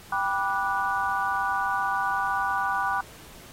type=chord; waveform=sine; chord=G major seventh; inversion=none; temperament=just; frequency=784 / 980 / 1176 / 1470 Hz; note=G5 / B5 / D6 / F#6; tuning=0 / -14 / +2 / -12 cents; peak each=-29 dBFS; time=0.12-3.01 s; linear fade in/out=5 ms; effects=pink hiss -48 dBFS RMS until 3.52 s + AAC 48 kbps